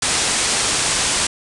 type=low-pass noise; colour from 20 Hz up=white; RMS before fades=-19 dBFS; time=0.02-1.27 s; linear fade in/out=5 ms; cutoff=9700 Hz; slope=96 dB/octave; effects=none